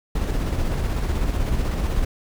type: noise with tremolo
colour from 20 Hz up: brown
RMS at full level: -21 dBFS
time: 0.15-2.05 s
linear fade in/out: 5 ms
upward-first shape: square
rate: 16 Hz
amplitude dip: 30%
effects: none